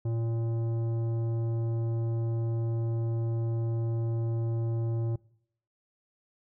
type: tone with tanh clipping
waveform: triangle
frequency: 114.9 Hz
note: A#2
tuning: 25 cents flat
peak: -29 dBFS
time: 0.05-5.16 s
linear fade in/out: 5 ms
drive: 16 dB
effects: noise-tail reverb RT60 0.7 s tail -23 dB re dry